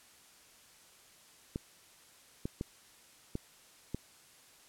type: clicks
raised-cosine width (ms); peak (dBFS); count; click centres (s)
3; -22; 5; 1.559 / 2.455 / 2.611 / 3.354 / 3.946
effects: white hiss -60 dBFS RMS until 4.68 s + low-pass 11000 Hz 12 dB/octave